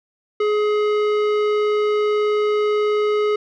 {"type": "tone with tanh clipping", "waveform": "sine", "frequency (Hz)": 420.8, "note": "G#4", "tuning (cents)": 23, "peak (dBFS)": -18, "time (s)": [0.4, 3.36], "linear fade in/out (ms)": 5, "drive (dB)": 15, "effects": []}